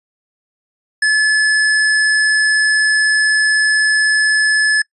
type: tone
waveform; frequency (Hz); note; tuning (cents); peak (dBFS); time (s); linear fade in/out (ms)
square; 1722; A6; -38; -11; 1.02-4.82; 5
effects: noise-tail reverb RT60 0.1 s tail -26 dB re dry + resampled to 24000 Hz